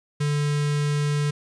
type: tone with notch filter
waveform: square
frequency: 146.5 Hz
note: D3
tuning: 4 cents flat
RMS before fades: -23 dBFS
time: 0.2-1.31 s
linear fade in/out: 10 ms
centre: 700 Hz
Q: 1.2
effects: resampled to 22050 Hz + 10-bit

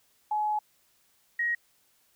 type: tone pair in turn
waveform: sine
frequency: 847 / 1888.9 Hz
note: G#5 / A#6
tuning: +34 / +22 cents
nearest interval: octave + major second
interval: 1388 cents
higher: second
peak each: -25 dBFS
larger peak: neither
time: 0.31-0.59 / 1.39-1.55 s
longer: first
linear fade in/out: 5 ms
effects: white hiss -67 dBFS RMS until 2.15 s

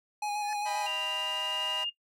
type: tone with vibrato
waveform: square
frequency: 830.6 Hz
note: G#5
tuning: in tune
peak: -31 dBFS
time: 0.22-0.87 s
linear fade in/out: 5 ms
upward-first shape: square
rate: 7.5 Hz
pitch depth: 17 cents each way
type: tone with exponential growth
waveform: square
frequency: 1735 Hz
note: A6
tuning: 25 cents flat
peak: -38 dBFS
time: 0.36-0.53 s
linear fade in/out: 0 ms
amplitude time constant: 35 ms
type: chord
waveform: sawtooth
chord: Eb augmented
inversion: none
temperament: equal with one note detuned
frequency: 622.3 / 792.6 / 987.8 Hz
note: Eb5 / G5 / B5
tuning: 0 / +19 / 0 cents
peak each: -38 / -38 / -35 dBFS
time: 0.65-1.85 s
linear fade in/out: 20 ms
type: tone with pitch glide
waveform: sine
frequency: 2794 to 2826 Hz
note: F7 to F7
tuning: 0 to +20 cents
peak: -30 dBFS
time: 0.86-1.9 s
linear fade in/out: 10 ms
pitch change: +20 cents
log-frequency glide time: 0.99-1.63 s
effects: noise-tail reverb RT60 0.1 s tail -17 dB re dry + low-pass 11000 Hz 12 dB/octave

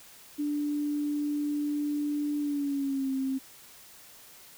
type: tone with pitch glide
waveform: sine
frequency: 293.7 to 266.2 Hz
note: D4 to C4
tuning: 0 to +30 cents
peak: -27 dBFS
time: 0.38-3.39 s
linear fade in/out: 20 ms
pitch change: -170 cents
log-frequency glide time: 2.4-3.11 s
effects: white hiss -52 dBFS RMS until 4.57 s

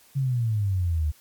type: exponential sweep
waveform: sine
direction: down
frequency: 140.3 to 73.42 Hz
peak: -21 dBFS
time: 0.15-1.12 s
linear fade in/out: 20 ms
effects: white hiss -56 dBFS RMS until 1.2 s + MP3 96 kbps

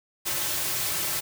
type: noise with comb filter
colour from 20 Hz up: white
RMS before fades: -28 dBFS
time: 0.25-1.21 s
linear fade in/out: 20 ms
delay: 4.2 ms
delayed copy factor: -0.65
effects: none

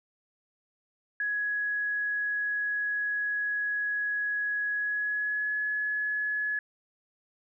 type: tone with pitch glide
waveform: sine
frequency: 1674 to 1697.4 Hz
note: G#6 to G#6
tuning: +13 to +37 cents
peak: -27 dBFS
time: 1.2-6.59 s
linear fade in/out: 2 ms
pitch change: +24 cents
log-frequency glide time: 4.74-5.55 s
effects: none

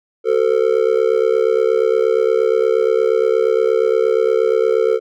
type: tone with amplitude modulation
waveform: triangle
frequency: 447.6 Hz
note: A4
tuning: 30 cents sharp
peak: -6 dBFS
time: 0.24-5 s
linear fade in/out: 50 ms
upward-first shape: sine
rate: 68.5 Hz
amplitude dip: 100%
effects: none

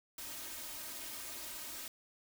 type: noise with comb filter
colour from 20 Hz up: white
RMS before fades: -45 dBFS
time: 0.18-1.88 s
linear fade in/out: 2 ms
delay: 3.2 ms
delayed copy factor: +0.8
effects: none

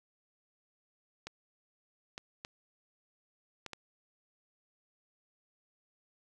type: clicks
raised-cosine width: 0.2 ms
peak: -24 dBFS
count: 5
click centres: 1.27 / 2.179 / 2.449 / 3.663 / 3.733 s
effects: none

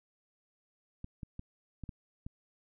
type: clicks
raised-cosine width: 5 ms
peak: -29 dBFS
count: 6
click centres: 1.044 / 1.232 / 1.394 / 1.837 / 1.892 / 2.265 s
effects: none

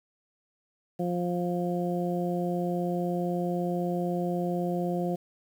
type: harmonic tone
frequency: 176.1 Hz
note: F3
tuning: 15 cents sharp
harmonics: 1 / 2 / 3 / 4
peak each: -29 / -32 / -34 / -35 dBFS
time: 0.99-5.16 s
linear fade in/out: 10 ms
effects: 9-bit

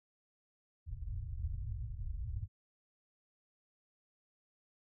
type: low-pass noise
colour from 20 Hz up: white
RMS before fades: -40 dBFS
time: 0.86-2.48 s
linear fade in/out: 50 ms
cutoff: 110 Hz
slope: 48 dB/octave
effects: none

